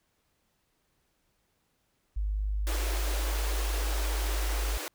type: tone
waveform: sine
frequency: 51.1 Hz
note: G#1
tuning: 27 cents flat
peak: -27 dBFS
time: 2.16-4.78 s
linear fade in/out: 10 ms
type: high-pass noise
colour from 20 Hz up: pink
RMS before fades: -37 dBFS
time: 2.67-4.88 s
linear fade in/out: 0 ms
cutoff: 290 Hz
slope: 96 dB/octave
effects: pink hiss -74 dBFS RMS until 4.94 s